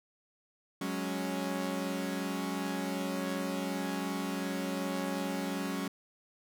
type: chord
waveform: sawtooth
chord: F# suspended second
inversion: none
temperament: equal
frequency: 185 / 207.7 / 277.2 Hz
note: F#3 / G#3 / C#4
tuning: 0 / 0 / 0 cents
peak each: -33 / -35 / -32 dBFS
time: 0.81-5.88 s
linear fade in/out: 5 ms
effects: none